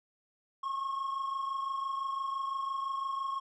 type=tone pair together; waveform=triangle; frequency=1082.1 / 1108 Hz; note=C#6 / C#6; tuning=-42 / -1 cents; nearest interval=unison; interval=41 cents; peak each=-30 / -36 dBFS; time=0.63-3.4 s; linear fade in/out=10 ms; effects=tanh soft clip ceiling -28 dBFS + resampled to 22050 Hz